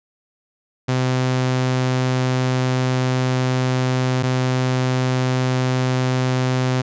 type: tone pair in turn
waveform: sawtooth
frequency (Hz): 128.2 / 128.2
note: C3 / C3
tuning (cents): -35 / -35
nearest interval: unison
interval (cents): 0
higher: neither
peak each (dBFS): -13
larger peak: neither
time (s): 0.88-4.23 / 4.23-6.82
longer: first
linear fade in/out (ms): 10
effects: resampled to 16000 Hz